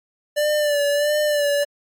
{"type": "tone with vibrato", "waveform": "square", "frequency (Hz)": 587.3, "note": "D5", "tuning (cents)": 0, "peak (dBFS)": -18, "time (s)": [0.36, 1.65], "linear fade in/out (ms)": 20, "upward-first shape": "sine", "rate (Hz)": 1.5, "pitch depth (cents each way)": 42, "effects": ["AAC 64 kbps"]}